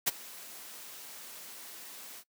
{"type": "noise with ADSR envelope", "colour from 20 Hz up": "white", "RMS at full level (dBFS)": -25, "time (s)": [0.06, 2.24], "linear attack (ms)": 19, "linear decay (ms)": 22, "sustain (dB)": -22, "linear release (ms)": 58, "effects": ["noise-tail reverb RT60 0.1 s tail -20 dB re dry", "high-pass 200 Hz 12 dB/octave"]}